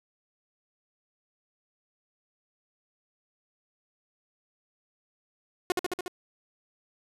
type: tone with echo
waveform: sawtooth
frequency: 361.3 Hz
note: F#4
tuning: 41 cents flat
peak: -19 dBFS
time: 5.7-5.72 s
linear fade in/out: 0 ms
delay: 72 ms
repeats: 5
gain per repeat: -2 dB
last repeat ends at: 6.08 s
effects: resampled to 32000 Hz